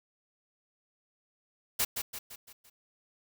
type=noise with echo; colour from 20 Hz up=white; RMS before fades=-28 dBFS; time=1.79-1.85 s; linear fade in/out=10 ms; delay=170 ms; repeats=5; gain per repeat=-6 dB; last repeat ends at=2.7 s; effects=none